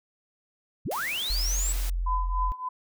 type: linear sweep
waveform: sine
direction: up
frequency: 36.03 to 7960 Hz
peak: -28 dBFS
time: 0.85-1.73 s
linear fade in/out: 10 ms
type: noise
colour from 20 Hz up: white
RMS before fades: -38 dBFS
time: 0.91-1.9 s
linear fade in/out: 5 ms
type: tone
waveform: sine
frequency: 43.49 Hz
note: F1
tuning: 6 cents flat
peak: -25 dBFS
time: 1.3-2.52 s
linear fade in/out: 0 ms
type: tone with tremolo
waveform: sine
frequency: 1010 Hz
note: B5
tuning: 39 cents sharp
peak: -24 dBFS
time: 2.06-2.69 s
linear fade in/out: 10 ms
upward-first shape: triangle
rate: 3.4 Hz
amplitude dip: 90%
effects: none